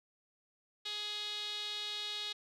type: tone with band-pass filter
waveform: sawtooth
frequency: 418 Hz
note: G#4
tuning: 11 cents sharp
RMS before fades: -40 dBFS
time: 0.85-2.33 s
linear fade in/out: 10 ms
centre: 3700 Hz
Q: 6.1
effects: none